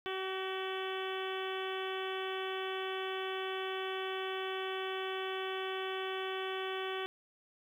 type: harmonic tone with a mistuned harmonic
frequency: 380 Hz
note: F#4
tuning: 46 cents sharp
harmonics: 1 / 2 / 3 / 4 / 5 / 6 / 7 / 8 / 9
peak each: -38 / -44 / -44 / -46 / -47 / -49 / -49 / -46 / -48 dBFS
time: 0.06-7.06 s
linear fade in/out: 0 ms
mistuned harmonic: 5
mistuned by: -26 cents
effects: 11-bit